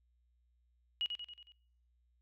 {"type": "tone with echo", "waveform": "sine", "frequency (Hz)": 2900, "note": "F#7", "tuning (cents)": -35, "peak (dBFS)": -32, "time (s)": [1.01, 1.06], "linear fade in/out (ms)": 0, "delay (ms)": 92, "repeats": 5, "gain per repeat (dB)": -5, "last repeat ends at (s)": 1.52, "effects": ["noise-tail reverb RT60 0.6 s tail -21 dB re dry", "added 60 Hz sine -70 dBFS peak until 2.21 s"]}